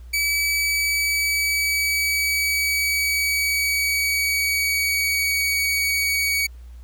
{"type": "tone with pitch glide", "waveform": "sawtooth", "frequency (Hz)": [2291, 2254], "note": ["D7", "C#7"], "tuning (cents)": [-44, 28], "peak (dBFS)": -16, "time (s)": [0.13, 6.47], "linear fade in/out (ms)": 10, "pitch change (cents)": -28, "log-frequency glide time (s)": [0.52, 5.51], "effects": ["added 60 Hz sine -37 dBFS peak until 6.83 s", "pink hiss -59 dBFS RMS until 6.83 s"]}